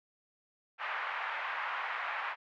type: band-pass noise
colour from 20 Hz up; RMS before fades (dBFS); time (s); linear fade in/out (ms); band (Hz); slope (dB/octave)
pink; -37; 0.78-2.36; 50; 870 to 2300; 24
effects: none